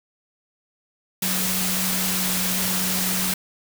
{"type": "tone in noise", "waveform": "sine", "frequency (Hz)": 185.4, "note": "F#3", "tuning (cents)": 4, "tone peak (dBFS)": -28, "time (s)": [1.22, 3.34], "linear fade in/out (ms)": 5, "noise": "white", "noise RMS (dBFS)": -24, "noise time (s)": [1.22, 3.34], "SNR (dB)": -7, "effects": []}